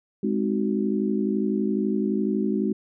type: chord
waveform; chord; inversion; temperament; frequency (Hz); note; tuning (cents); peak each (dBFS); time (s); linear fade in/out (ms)
sine; Ab dominant seventh; none; just; 207.7 / 259.6 / 311.5 / 373.8; Ab3 / C4 / Eb4 / Gb4; 0 / -13 / +2 / +18; -24 / -29 / -29 / -28; 0.23-2.73; 5
effects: none